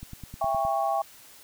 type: click train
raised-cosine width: 5 ms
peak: -27 dBFS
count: 7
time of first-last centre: 0.03-0.65 s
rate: 9.67 Hz
type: chord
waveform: sine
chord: C# diminished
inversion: first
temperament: just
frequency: 665.2 / 798.3 / 1108.7 Hz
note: E5 / G5 / C#6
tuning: +16 / +31 / 0 cents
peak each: -28 / -26 / -31 dBFS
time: 0.41-1.02 s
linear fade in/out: 5 ms
effects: white hiss -51 dBFS RMS until 1.43 s